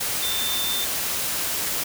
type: tone in noise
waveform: sine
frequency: 3575 Hz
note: A7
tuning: 27 cents sharp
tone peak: -26 dBFS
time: 0.22-0.85 s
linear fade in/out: 10 ms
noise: white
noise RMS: -26 dBFS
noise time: 0-1.84 s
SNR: -3 dB
effects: none